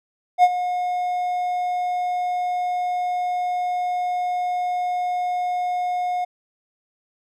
triangle tone with ADSR envelope, 720 Hz, F#5, 47 cents flat, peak -6 dBFS, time 0.38-6.25 s, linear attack 54 ms, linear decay 46 ms, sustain -13 dB, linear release 11 ms, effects none

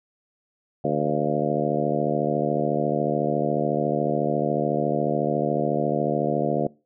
harmonic tone with a mistuned harmonic, 74 Hz, D2, 14 cents sharp, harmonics 2 / 3 / 4 / 5 / 6 / 7 / 8 / 9, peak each -29 / -29 / -29 / -29 / -29 / -29 / -29 / -29 dBFS, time 0.84-6.67 s, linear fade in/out 5 ms, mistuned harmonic 9, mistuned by +63 cents, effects noise-tail reverb RT60 0.3 s tail -22 dB re dry

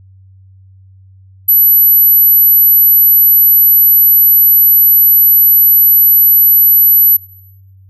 sine tone, 11840 Hz, F#9, in tune, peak -4 dBFS, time 1.48-7.17 s, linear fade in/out 10 ms, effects noise-tail reverb RT60 0.9 s tail -22 dB re dry + added 95 Hz sine -38 dBFS peak until 7.89 s

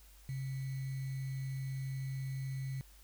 sine tone with sample-and-hold, 133.9 Hz, C3, 40 cents sharp, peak -36 dBFS, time 0.29-2.81 s, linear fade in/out 0 ms, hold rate 2100 Hz, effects added 50 Hz sine -57 dBFS peak until 3.03 s + white hiss -63 dBFS RMS until 3.03 s

